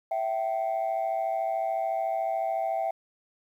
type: tone pair together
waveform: sine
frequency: 659.3 / 773.1 Hz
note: E5 / G5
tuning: 0 / -24 cents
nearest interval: minor third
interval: 276 cents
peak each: -27 dBFS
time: 0.11-2.91 s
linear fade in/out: 5 ms
effects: tanh soft clip ceiling -22 dBFS + 10-bit

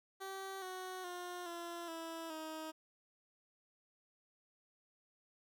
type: tone with pitch steps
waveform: 15% pulse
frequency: 386.1 / 370.8 / 356.1 / 342 / 328.4 / 315.4 Hz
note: G4 / F#4 / F4 / F4 / E4 / D#4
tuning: -26 / +4 / +34 / -36 / -6 / +24 cents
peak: -37 dBFS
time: 0.2-2.72 s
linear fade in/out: 20 ms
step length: 420 ms
effects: none

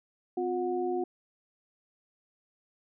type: tone cluster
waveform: sine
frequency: 257.1 / 357.9 / 732 Hz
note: C4 / F4 / F#5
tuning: -30 / +42 / -19 cents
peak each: -37 / -29 / -35 dBFS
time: 0.37-1.04 s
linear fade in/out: 5 ms
effects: none

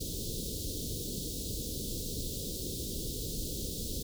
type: band-stop noise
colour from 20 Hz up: pink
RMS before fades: -37 dBFS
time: 0-4.03 s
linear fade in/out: 10 ms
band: 500 to 3500 Hz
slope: 48 dB/octave
effects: none

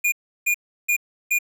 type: tone bursts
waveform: square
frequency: 2428 Hz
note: D#7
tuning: 43 cents flat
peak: -18 dBFS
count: 4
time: 0.04-1.388 s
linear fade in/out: 10 ms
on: 82 ms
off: 340 ms
effects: none

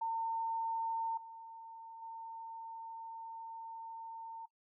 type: tone with level steps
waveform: sine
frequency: 907 Hz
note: A#5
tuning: 48 cents flat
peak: -33 / -47 / -43 dBFS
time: 0.01-4.46 s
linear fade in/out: 10 ms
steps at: 1.17 / 2.02 s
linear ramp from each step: 5 ms
effects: noise-tail reverb RT60 0.1 s tail -20 dB re dry

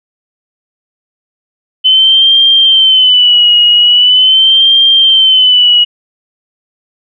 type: tone with vibrato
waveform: sine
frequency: 3034 Hz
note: F#7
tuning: 43 cents sharp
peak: -3 dBFS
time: 1.84-5.85 s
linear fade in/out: 20 ms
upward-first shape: sine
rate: 0.42 Hz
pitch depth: 83 cents each way
effects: none

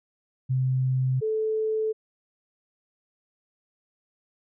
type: tone pair in turn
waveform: sine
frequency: 129.8 / 436.6 Hz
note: C3 / A4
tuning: -13 / -13 cents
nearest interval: octave + major sixth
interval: 2100 cents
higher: second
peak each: -21 / -23 dBFS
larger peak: first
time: 0.49-1.21 / 1.21-1.93 s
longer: neither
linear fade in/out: 20 ms
effects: none

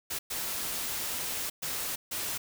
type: noise bursts at uneven times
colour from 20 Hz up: white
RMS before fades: -34 dBFS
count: 4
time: 0.1-0.19 / 0.3-1.5 / 1.62-1.96 / 2.11-2.38 s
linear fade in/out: 10 ms
effects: none

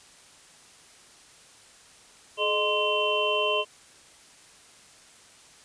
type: tone cluster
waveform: sine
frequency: 425.1 / 615 / 1037 / 2726 / 3082 Hz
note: G#4 / D#5 / C6 / F7 / G7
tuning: +40 / -20 / -16 / -43 / -30 cents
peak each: -29 dBFS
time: 2.37-3.65 s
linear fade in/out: 50 ms
effects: white hiss -53 dBFS RMS until 5.64 s + resampled to 22050 Hz

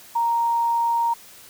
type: tone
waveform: sine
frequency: 932.3 Hz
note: A#5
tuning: in tune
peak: -18 dBFS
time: 0.15-1.14 s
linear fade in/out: 10 ms
effects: white hiss -46 dBFS RMS until 1.49 s

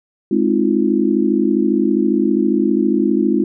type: chord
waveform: sine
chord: F minor seventh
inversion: first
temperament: just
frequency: 209.5 / 261.9 / 314.3 / 349.2 Hz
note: Ab3 / C4 / Eb4 / F4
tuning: +15 / +2 / +18 / 0 cents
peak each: -18 dBFS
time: 0.31-3.44 s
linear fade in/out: 5 ms
effects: none

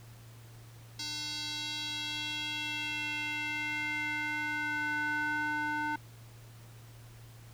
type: tone with band-pass filter sweep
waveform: square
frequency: 300.1 Hz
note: D4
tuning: 38 cents sharp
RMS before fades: -35 dBFS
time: 0.99-5.96 s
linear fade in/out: 5 ms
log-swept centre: 4800 to 1200 Hz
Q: 3.2
effects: added 115 Hz sine -50 dBFS peak until 7.53 s + pink hiss -58 dBFS RMS until 7.53 s

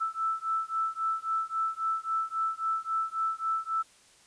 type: beating tone pair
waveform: sine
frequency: 1318.5 / 1322.2 Hz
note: E6 / E6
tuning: 0 / +5 cents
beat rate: 3.7 Hz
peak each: -31 / -31 dBFS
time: 0-3.83 s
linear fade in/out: 20 ms
effects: white hiss -59 dBFS RMS until 4.26 s + resampled to 22050 Hz

